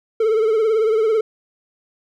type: tone with vibrato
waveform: triangle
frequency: 440 Hz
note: A4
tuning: in tune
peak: -12 dBFS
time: 0.2-1.21 s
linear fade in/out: 5 ms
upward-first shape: triangle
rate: 18 Hz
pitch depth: 79 cents each way
effects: none